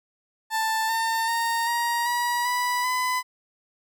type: tone with pitch steps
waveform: 30% pulse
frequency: 885 / 904.1 / 923.6 / 943.6 / 964 / 984.8 / 1006.1 Hz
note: A5 / A5 / A#5 / A#5 / B5 / B5 / B5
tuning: +10 / +47 / -16 / +21 / -42 / -5 / +32 cents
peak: -20 dBFS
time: 0.5-3.23 s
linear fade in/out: 50 ms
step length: 390 ms
effects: none